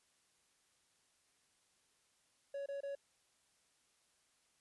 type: tone bursts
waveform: triangle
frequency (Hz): 559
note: C#5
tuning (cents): +14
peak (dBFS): -38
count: 3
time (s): 2.54-2.952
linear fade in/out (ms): 5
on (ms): 120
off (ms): 26
effects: white hiss -75 dBFS RMS until 4.6 s + resampled to 24000 Hz